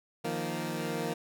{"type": "chord", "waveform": "15% pulse", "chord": "Eb suspended second", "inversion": "none", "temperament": "equal with one note detuned", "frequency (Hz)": [155.03, 174.61, 233.1], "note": ["Eb3", "F3", "Bb3"], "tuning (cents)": [-6, 0, 0], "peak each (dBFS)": -30, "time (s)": [0.24, 1.14], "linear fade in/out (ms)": 10, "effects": []}